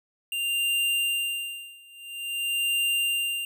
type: tone with tremolo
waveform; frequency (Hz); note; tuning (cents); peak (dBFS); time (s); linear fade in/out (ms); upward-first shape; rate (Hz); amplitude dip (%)
square; 2790; F7; -2; -23; 0.32-3.45; 2; sine; 0.49; 95
effects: none